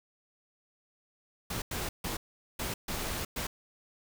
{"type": "noise bursts at uneven times", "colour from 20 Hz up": "pink", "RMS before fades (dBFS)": -35, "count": 6, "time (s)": [[1.5, 1.62], [1.71, 1.89], [2.04, 2.17], [2.59, 2.74], [2.88, 3.25], [3.36, 3.47]], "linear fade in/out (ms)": 5, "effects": []}